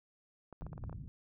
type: clicks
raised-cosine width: 1 ms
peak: -35 dBFS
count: 8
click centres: 0.527 / 0.621 / 0.666 / 0.731 / 0.779 / 0.839 / 0.896 / 0.928 s
type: low-pass noise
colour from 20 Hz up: white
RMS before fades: -45 dBFS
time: 0.61-1.08 s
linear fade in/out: 0 ms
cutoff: 160 Hz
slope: 24 dB/octave
effects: none